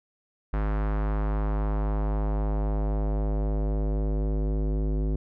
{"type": "tone with low-pass filter sweep", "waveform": "square", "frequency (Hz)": 51.91, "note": "G#1", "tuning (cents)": 0, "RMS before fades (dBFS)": -26, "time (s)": [0.53, 5.16], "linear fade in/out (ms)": 5, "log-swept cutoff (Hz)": [1500, 370], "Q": 1.4, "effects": []}